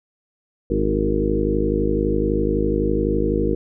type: harmonic tone with a mistuned harmonic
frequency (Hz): 51.91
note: G#1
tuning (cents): 0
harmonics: 1 / 2 / 3 / 4 / 5 / 6 / 7 / 8 / 9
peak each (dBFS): -24 / -29 / -30 / -26 / -30 / -24 / -25 / -29 / -24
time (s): 0.7-3.55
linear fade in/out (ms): 5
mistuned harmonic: 7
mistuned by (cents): +32
effects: none